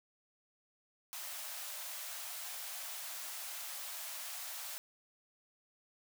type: high-pass noise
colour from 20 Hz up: white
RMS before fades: -44 dBFS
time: 1.13-4.78 s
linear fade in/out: 0 ms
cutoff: 560 Hz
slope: 96 dB/octave
effects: none